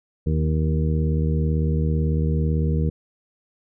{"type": "harmonic tone with a mistuned harmonic", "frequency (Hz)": 78, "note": "D#2", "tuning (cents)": 5, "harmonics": [1, 2, 3, 4, 5, 6], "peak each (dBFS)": [-21, -22, -30, -34, -35, -32], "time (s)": [0.26, 2.9], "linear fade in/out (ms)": 10, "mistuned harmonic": 4, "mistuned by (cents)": 17, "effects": []}